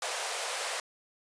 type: high-pass noise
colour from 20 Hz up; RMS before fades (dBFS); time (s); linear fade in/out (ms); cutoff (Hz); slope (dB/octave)
pink; -34; 0.02-0.8; 2; 480; 48
effects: resampled to 22050 Hz